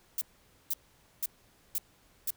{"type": "noise bursts", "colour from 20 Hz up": "violet", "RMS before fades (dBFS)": -31, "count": 5, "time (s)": [0.18, 2.305], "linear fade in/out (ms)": 2, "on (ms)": 33, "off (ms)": 490, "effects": ["pink hiss -64 dBFS RMS until 2.36 s"]}